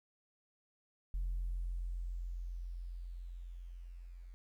sine tone with level ramp, 43.65 Hz, F1, in tune, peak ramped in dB -32 to -48 dBFS, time 1.14-4.34 s, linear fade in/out 0 ms, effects tanh soft clip ceiling -31 dBFS + 12-bit

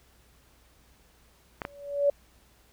clicks, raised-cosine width 0.5 ms, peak -17 dBFS, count 2, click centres 1.618 / 1.651 s
sine tone with exponential growth, 570 Hz, C#5, 48 cents sharp, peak -17 dBFS, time 1.64-2.1 s, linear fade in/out 5 ms, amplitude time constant 100 ms
effects added 60 Hz sine -62 dBFS peak until 2.72 s + pink hiss -62 dBFS RMS until 2.72 s

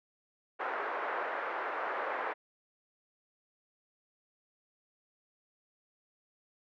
white band-pass noise, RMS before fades -36 dBFS, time 0.59-2.34 s, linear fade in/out 20 ms, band 410 to 1600 Hz, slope 24 dB/octave, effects none

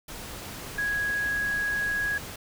sine tone in noise, 1660 Hz, G#6, 1 cent flat, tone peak -25 dBFS, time 0.78-2.18 s, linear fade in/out 5 ms, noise pink, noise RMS -39 dBFS, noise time 0.08-2.36 s, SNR +11 dB, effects none

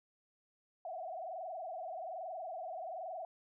sine tone with frequency modulation, 698.5 Hz, F5, in tune, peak -40 dBFS, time 0.85-3.25 s, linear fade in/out 2 ms, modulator 21.2 Hz, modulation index 2.9, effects none

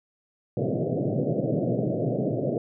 pink band-pass noise, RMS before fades -26 dBFS, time 0.57-2.58 s, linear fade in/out 2 ms, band 110 to 670 Hz, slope 96 dB/octave, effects none

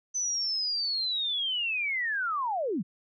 sine linear sweep, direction down, 6100 to 146.83 Hz, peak -27 dBFS, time 0.14-2.83 s, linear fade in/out 20 ms, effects none

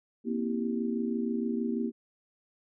sine chord, C dominant seventh, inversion third, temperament just, 235.5 / 261.6 / 327 / 392.4 Hz, Bb3 / C4 / E4 / G4, +18 / 0 / -14 / +2 cents, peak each -30 / -36 / -36 / -36 dBFS, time 0.24-1.92 s, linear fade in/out 50 ms, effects none

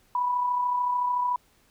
sine tone with amplitude modulation, 985 Hz, B5, 5 cents flat, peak -21 dBFS, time 0.15-1.36 s, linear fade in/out 2 ms, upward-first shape sine, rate 33.6 Hz, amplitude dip 40%, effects pink hiss -63 dBFS RMS until 1.7 s

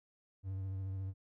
triangle tone with vibrato, 95.8 Hz, G2, 39 cents flat, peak -35 dBFS, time 0.43-1.14 s, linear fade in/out 50 ms, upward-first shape triangle, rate 14 Hz, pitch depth 32 cents each way, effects none

